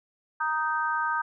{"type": "chord", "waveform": "sine", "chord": "Eb major", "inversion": "second", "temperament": "just", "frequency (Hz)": [933.4, 1244.5, 1555.6], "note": ["Bb5", "Eb6", "G6"], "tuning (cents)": [2, 0, -14], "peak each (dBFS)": -29, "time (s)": [0.4, 1.22], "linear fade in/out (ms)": 10, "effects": []}